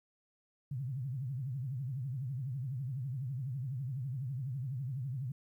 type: tone with vibrato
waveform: sine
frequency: 130.81 Hz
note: C3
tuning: in tune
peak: -35 dBFS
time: 0.71-5.32 s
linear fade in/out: 5 ms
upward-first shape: triangle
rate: 12 Hz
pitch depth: 220 cents each way
effects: 12-bit